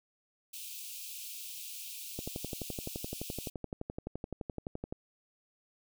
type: high-pass noise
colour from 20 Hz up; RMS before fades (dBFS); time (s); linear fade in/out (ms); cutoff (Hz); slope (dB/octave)
white; -44; 0.53-3.5; 10; 2400; 96
type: click train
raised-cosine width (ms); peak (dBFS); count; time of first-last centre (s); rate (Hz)
2; -24; 33; 2.19-4.925; 11.7
effects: none

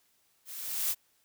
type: noise with level ramp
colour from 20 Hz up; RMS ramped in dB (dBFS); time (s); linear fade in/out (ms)
blue; -45 to -27; 0.45-0.95; 50
effects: white hiss -70 dBFS RMS until 1.24 s

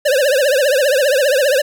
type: tone with vibrato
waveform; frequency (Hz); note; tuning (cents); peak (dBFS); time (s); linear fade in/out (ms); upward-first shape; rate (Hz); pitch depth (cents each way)
square; 550; C#5; -14; -12; 0.05-1.62; 10; triangle; 15; 190
effects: none

